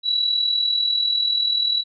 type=tone with amplitude modulation; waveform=sine; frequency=3924 Hz; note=B7; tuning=12 cents flat; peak=-15 dBFS; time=0.03-1.84 s; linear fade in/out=50 ms; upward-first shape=sine; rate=40.2 Hz; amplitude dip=60%; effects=none